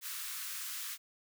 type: high-pass noise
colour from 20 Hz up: white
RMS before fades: -41 dBFS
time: 0.01-0.98 s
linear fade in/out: 50 ms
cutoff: 1100 Hz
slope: 48 dB/octave
effects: none